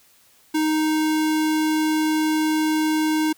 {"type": "tone", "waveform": "square", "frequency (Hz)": 311.1, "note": "D#4", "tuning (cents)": 0, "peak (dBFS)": -19, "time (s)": [0.54, 3.33], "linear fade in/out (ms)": 10, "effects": ["white hiss -56 dBFS RMS until 3.37 s"]}